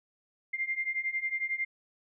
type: beating tone pair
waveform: sine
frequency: 2096 / 2107 Hz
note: C7 / C7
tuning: +2 / +12 cents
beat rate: 11 Hz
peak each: -34 / -32 dBFS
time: 0.53-1.65 s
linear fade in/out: 10 ms
effects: none